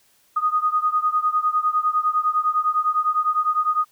sine beating tone pair, 1237 / 1246.9 Hz, D#6 / D#6, -10 / +3 cents, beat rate 9.9 Hz, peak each -20 / -22 dBFS, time 0.36-3.85 s, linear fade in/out 10 ms, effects white hiss -60 dBFS RMS until 3.91 s

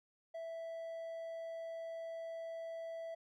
triangle tone, 659.3 Hz, E5, in tune, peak -40 dBFS, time 0.34-3.15 s, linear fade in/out 10 ms, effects none

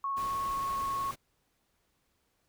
sine tone with vibrato, 1100 Hz, C#6, 14 cents flat, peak -30 dBFS, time 0.04-1.11 s, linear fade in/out 2 ms, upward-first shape sine, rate 19 Hz, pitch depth 13 cents each way
pink noise, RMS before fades -45 dBFS, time 0.16-1.16 s, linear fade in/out 20 ms
effects pink hiss -75 dBFS RMS until 2.48 s

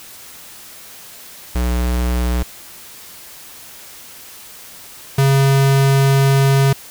square tone pair in turn, 60.9 / 136.72 Hz, B1 / C#3, -24 / -24 cents, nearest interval octave + major second, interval 1400 cents, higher second, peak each -16 / -11 dBFS, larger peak second, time 1.55-2.43 / 5.18-6.73 s, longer second, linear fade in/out 5 ms, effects white hiss -38 dBFS RMS until 6.9 s

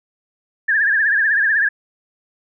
sine tone with vibrato, 1697 Hz, G#6, 37 cents sharp, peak -13 dBFS, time 0.68-1.69 s, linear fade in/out 10 ms, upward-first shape triangle, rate 16 Hz, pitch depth 130 cents each way, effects none

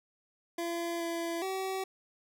25% pulse tone with pitch steps, 339.9 / 336.5 / 381.3 Hz, F4 / E4 / G4, -47 / +36 / -48 cents, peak -29 dBFS, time 0.58-1.84 s, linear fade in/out 5 ms, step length 420 ms, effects none

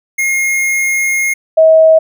square / sine tone pair in turn, 2144 / 639.8 Hz, C7 / D#5, +42 / +48 cents, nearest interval octave + major sixth, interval 2094 cents, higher first, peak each -12 / -3 dBFS, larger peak second, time 0.18-1.34 / 1.57-1.99 s, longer first, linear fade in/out 10 ms, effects none

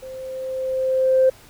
sine tone with level ramp, 522 Hz, C5, 4 cents flat, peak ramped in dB -33 to -10 dBFS, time 0.02-1.3 s, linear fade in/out 10 ms, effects tanh soft clip ceiling -7 dBFS + pink hiss -48 dBFS RMS until 1.49 s

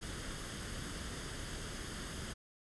pink noise with comb filter, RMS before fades -43 dBFS, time 0.01-2.34 s, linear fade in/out 20 ms, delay 0.61 ms, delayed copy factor +0.5, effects resampled to 24000 Hz

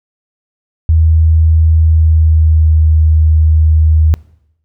sine tone with pitch glide, 80 to 78.53 Hz, D#2 to D#2, +49 to +17 cents, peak -5 dBFS, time 0.89-4.14 s, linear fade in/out 0 ms, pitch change -32 cents, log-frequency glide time 1.79-2.83 s, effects noise-tail reverb RT60 0.8 s tail -22 dB re dry

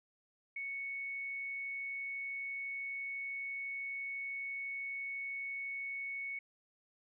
sine tone, 2217 Hz, C#7, in tune, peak -38 dBFS, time 0.56-6.39 s, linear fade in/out 5 ms, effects none

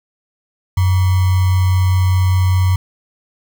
sine tone with sample-and-hold, 92.5 Hz, F#2, in tune, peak -10 dBFS, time 0.77-2.76 s, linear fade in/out 5 ms, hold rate 1050 Hz, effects none

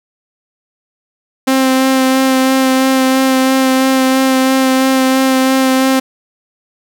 sawtooth tone with vibrato, 263 Hz, C4, 9 cents sharp, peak -5 dBFS, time 1.47-6 s, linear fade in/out 10 ms, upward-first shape sine, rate 3 Hz, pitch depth 14 cents each way, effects none

